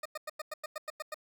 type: tone bursts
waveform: 20% pulse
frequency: 614 Hz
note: D#5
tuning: 23 cents flat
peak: -31 dBFS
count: 10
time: 0.03-1.144 s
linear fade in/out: 5 ms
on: 25 ms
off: 96 ms
effects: none